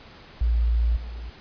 sine tone with level steps, 57.7 Hz, A#1, 17 cents flat, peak -18 / -32 dBFS, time 0.41-1.3 s, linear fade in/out 5 ms, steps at 0.96 s, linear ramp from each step 10 ms, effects pink hiss -47 dBFS RMS until 1.4 s + resampled to 11025 Hz

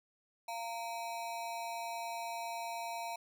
square ring-modulated tone, 806 Hz, G5, 48 cents sharp, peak -36 dBFS, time 0.48-3.16 s, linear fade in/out 5 ms, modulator 115 Hz, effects none

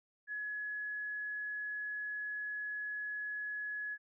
sine tone, 1691 Hz, G#6, 31 cents sharp, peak -37 dBFS, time 0.27-3.98 s, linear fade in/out 50 ms, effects none

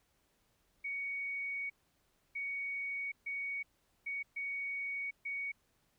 sine tone bursts at uneven times, 2237 Hz, C#7, 15 cents sharp, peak -36 dBFS, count 6, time 0.84-1.7 / 2.35-3.12 / 3.26-3.63 / 4.06-4.23 / 4.36-5.11 / 5.25-5.52 s, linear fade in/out 10 ms, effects pink hiss -75 dBFS RMS until 5.98 s

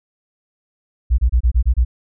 sine tone bursts, 60.1 Hz, B1, 46 cents flat, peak -10 dBFS, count 7, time 1.1-1.85 s, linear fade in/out 20 ms, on 84 ms, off 27 ms, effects none

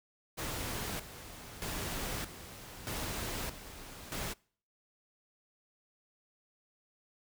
pink noise with tremolo, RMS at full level -38 dBFS, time 0.37-4.34 s, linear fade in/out 20 ms, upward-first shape square, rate 0.8 Hz, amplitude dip 70%, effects noise-tail reverb RT60 0.5 s tail -25 dB re dry

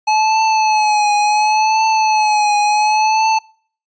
square tone with vibrato, 856 Hz, A5, 48 cents flat, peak -12 dBFS, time 0.07-3.39 s, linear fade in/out 10 ms, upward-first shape triangle, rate 0.7 Hz, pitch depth 57 cents each way, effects noise-tail reverb RT60 0.5 s tail -26 dB re dry + resampled to 16000 Hz

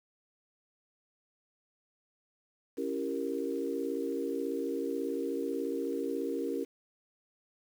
sine chord, C# diminished seventh, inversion none, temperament equal with one note detuned, 277.2 / 333.7 / 392 / 466.2 Hz, C#4 / E4 / G4 / Bb4, 0 / +21 / 0 / 0 cents, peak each -36 / -38 / -37 / -36 dBFS, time 2.77-6.65 s, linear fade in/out 20 ms, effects 9-bit

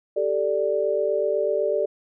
sine chord, G suspended second, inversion none, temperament equal, 392 / 440 / 587.3 Hz, G4 / A4 / D5, 0 / 0 / 0 cents, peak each -26 / -25 / -23 dBFS, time 0.16-1.86 s, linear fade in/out 10 ms, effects none

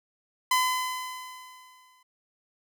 sawtooth tone with exponential decay, 1016 Hz, B5, 49 cents sharp, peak -16 dBFS, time 0.51-2.03 s, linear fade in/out 5 ms, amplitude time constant 330 ms, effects none

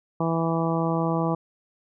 harmonic tone, 164.81 Hz, E3, in tune, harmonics 1 / 2 / 3 / 4 / 5 / 6 / 7, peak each -25 / -28 / -30 / -31 / -32 / -33 / -33 dBFS, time 0.2-1.35 s, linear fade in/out 5 ms, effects none

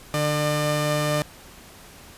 sawtooth tone pair together, 148.88 / 600 Hz, D3 / D5, +24 / +37 cents, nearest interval 2 octaves, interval 2413 cents, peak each -20 dBFS, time 0.14-1.22 s, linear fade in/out 0 ms, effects pink hiss -46 dBFS RMS until 2.17 s + resampled to 32000 Hz

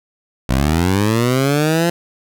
15% pulse linear sweep, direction up, 60.5 to 173.7 Hz, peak -7 dBFS, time 0.49-1.9 s, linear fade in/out 5 ms, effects none

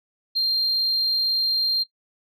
sine tone, 4186 Hz, C8, in tune, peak -17 dBFS, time 0.35-1.84 s, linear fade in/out 20 ms, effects noise-tail reverb RT60 0.1 s tail -17 dB re dry + tanh soft clip ceiling -17 dBFS

